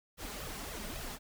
pink noise with flanger, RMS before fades -42 dBFS, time 0.17-1.19 s, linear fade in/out 50 ms, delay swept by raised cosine 1.5 to 4.9 ms, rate 3.7 Hz, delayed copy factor +1, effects none

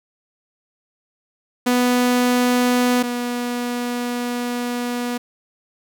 sawtooth tone pair in turn, 246.9 / 243.1 Hz, B3 / B3, 0 / -27 cents, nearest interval unison, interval 27 cents, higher first, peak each -11 / -18 dBFS, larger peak first, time 1.66-3.03 / 3.03-5.18 s, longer second, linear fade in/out 10 ms, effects none

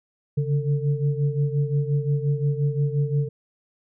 sine tone cluster, 140.4 / 146.1 / 448 Hz, C#3 / D3 / A4, +22 / -9 / +31 cents, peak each -22 / -25 / -31 dBFS, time 0.37-3.29 s, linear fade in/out 10 ms, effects none

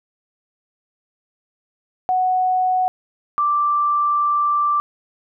sine tone pair in turn, 740 / 1174.7 Hz, F#5 / D6, 0 / 0 cents, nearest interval minor sixth, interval 800 cents, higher second, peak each -15 dBFS, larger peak neither, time 2.09-2.88 / 3.38-4.8 s, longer second, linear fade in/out 0 ms, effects none

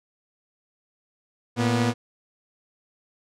sawtooth tone pair together, 114.68 / 243 Hz, A#2 / B3, -28 / -28 cents, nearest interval octave + minor second, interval 1300 cents, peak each -19 dBFS, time 1.56-1.94 s, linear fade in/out 50 ms, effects low-pass 8000 Hz 12 dB/octave

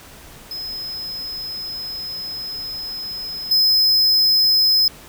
square tone with level steps, 5100 Hz, D#8, 42 cents sharp, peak -27 / -13 dBFS, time 0.51-4.88 s, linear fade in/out 2 ms, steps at 3.51 s, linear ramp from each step 5 ms, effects pink hiss -42 dBFS RMS until 5.08 s

